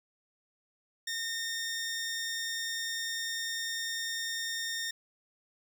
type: tone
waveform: 15% pulse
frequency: 1830 Hz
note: A#6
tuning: 32 cents flat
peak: -27 dBFS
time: 1.07-4.91 s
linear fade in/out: 5 ms
effects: none